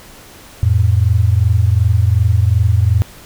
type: tone pair together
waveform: sine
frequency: 87.31 / 110 Hz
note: F2 / A2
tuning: 0 / 0 cents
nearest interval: major third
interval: 400 cents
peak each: -12 dBFS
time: 0.63-3.02 s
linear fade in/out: 0 ms
effects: pink hiss -39 dBFS RMS until 3.25 s